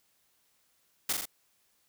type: noise with echo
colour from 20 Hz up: white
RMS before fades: -29 dBFS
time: 1.09-1.13 s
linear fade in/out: 5 ms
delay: 42 ms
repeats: 3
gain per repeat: -3 dB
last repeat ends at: 1.256 s
effects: white hiss -71 dBFS RMS until 1.88 s